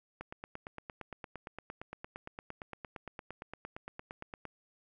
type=click train; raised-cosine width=0.5 ms; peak=-27 dBFS; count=38; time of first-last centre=0.21-4.453 s; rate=8.72 Hz; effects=none